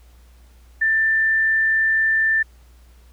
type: tone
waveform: sine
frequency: 1778 Hz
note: A6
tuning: 18 cents sharp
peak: -15 dBFS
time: 0.81-2.43 s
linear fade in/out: 10 ms
effects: added 60 Hz sine -46 dBFS peak until 3.12 s + pink hiss -58 dBFS RMS until 3.12 s